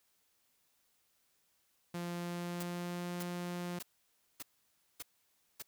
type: tone with pitch glide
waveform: sawtooth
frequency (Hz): 173.6 to 176.13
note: F3 to F3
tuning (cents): -10 to +15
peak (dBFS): -34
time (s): 1.94-3.79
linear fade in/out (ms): 5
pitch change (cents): +25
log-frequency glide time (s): 2.14-3.15
type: noise bursts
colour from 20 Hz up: white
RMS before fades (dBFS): -44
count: 6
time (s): 2.6-5.624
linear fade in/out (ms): 5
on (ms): 29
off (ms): 570
effects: white hiss -75 dBFS RMS until 5.67 s